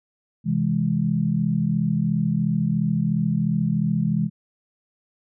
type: chord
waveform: sine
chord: C augmented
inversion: none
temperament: equal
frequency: 130.81 / 164.81 / 207.7 Hz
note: C3 / E3 / G#3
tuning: 0 / 0 / 0 cents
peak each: -26 / -22 / -23 dBFS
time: 0.44-4.3 s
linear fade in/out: 50 ms
effects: none